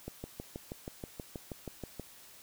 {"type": "click train", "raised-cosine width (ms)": 2, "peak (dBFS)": -26, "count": 13, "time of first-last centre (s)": [0.08, 1.997], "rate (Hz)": 6.26, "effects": ["white hiss -55 dBFS RMS until 2.42 s"]}